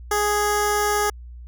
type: tone with notch filter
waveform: 10% pulse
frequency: 415.3 Hz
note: G#4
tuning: in tune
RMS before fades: -21 dBFS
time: 0.11-1.1 s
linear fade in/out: 5 ms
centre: 2500 Hz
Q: 1.3
effects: added 60 Hz sine -36 dBFS peak until 1.47 s